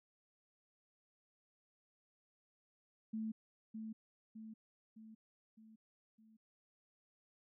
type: tone with echo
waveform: sine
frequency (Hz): 220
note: A3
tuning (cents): 0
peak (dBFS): -38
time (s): 3.13-3.32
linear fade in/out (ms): 10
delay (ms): 610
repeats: 5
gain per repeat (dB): -5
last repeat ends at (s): 6.37
effects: none